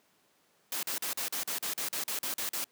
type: noise bursts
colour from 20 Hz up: white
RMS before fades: -34 dBFS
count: 13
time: 0.72-2.642 s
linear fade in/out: 2 ms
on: 110 ms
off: 41 ms
effects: pink hiss -68 dBFS RMS until 2.71 s + high-pass 200 Hz 12 dB/octave